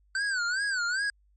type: tone with vibrato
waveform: square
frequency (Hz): 1522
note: F#6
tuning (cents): +48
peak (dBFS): -27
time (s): 0.15-1.1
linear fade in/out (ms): 2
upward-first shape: sine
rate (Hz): 2.5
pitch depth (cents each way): 150
effects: added 50 Hz sine -61 dBFS peak until 1.36 s + MP3 32 kbps